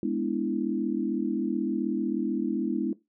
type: chord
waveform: sine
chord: E dominant seventh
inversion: first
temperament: equal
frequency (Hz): 207.7 / 246.9 / 293.7 / 329.6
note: G#3 / B3 / D4 / E4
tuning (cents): 0 / 0 / 0 / 0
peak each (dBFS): -31 / -31 / -31 / -30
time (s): 0.03-2.93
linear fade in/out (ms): 2
effects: noise-tail reverb RT60 0.2 s tail -18 dB re dry